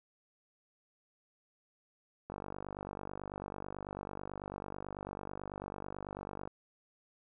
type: click train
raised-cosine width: 1 ms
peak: -27 dBFS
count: 206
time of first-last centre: 2.3-6.475 s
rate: 49.1 Hz
effects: none